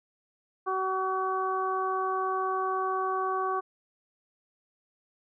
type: harmonic tone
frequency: 378 Hz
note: F#4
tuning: 37 cents sharp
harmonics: 1 / 2 / 3 / 4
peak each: -32 / -33 / -29 / -41 dBFS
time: 0.66-3.61 s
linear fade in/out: 20 ms
effects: none